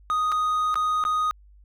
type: tone with dropouts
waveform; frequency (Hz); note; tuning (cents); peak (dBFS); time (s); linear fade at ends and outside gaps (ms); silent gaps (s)
triangle; 1244.5; D#6; 0; -19; 0.1-1.31; 0; 0.318-0.322 / 0.743-0.756 / 1.039-1.051
effects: added 50 Hz sine -49 dBFS peak until 1.64 s